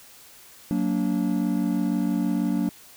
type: chord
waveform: triangle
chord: Gb augmented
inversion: none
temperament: just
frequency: 185 / 231.2 / 289.1 Hz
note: Gb3 / Bb3 / D4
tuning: 0 / -14 / -27 cents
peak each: -24 dBFS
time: 0.71-2.69 s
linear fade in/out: 0 ms
effects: white hiss -49 dBFS RMS until 2.96 s